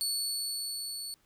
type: tone with level ramp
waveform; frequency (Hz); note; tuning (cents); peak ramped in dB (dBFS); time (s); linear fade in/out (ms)
25% pulse; 4435; C#8; 0; -24 to -33; 0.01-1.14; 0
effects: pink hiss -69 dBFS RMS until 1.25 s